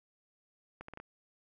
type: accelerating click train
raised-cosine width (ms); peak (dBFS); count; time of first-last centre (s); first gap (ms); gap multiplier
0.5; -30; 5; 0.81-1; 74; 0.71
effects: none